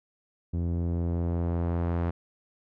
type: tone with low-pass filter sweep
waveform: sawtooth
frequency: 85.4 Hz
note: F2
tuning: 38 cents flat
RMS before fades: -28 dBFS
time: 0.53-2.11 s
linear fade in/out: 10 ms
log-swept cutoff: 280 to 1400 Hz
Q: 0.73
effects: none